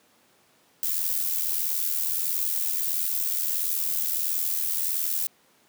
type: noise with amplitude modulation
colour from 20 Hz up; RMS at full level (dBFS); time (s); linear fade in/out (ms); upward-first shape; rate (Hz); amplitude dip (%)
violet; -24; 0.83-5.27; 0; sine; 81.5; 60
effects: pink hiss -61 dBFS RMS until 5.68 s + high-pass 200 Hz 12 dB/octave